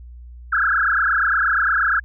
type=tone with frequency modulation; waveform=sine; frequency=1489 Hz; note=F#6; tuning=11 cents sharp; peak=-15 dBFS; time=0.52-2 s; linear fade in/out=10 ms; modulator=28.5 Hz; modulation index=6.6; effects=added 60 Hz sine -36 dBFS peak until 2.04 s